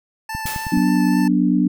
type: tone with vibrato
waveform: 25% pulse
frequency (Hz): 880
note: A5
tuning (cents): 0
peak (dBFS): -22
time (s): 0.29-1.28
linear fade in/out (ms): 5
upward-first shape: sine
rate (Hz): 3.6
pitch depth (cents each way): 11
type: click train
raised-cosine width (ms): 5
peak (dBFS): -16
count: 5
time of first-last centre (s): 0.35-0.774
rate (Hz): 9.44
type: noise with exponential decay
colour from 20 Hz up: white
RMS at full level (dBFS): -26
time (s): 0.46-1.02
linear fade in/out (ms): 1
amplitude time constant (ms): 120
type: chord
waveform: sine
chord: B minor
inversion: second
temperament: equal with one note detuned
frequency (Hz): 185 / 245.1 / 293.7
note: F#3 / B3 / D4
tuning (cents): 0 / -13 / 0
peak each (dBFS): -18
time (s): 0.72-1.68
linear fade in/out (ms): 5
effects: none